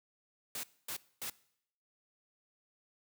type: noise bursts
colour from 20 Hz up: white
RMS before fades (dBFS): -40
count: 3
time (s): 0.55-1.299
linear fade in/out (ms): 2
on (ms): 83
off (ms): 250
effects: noise-tail reverb RT60 0.7 s tail -21 dB re dry + high-pass 100 Hz 12 dB/octave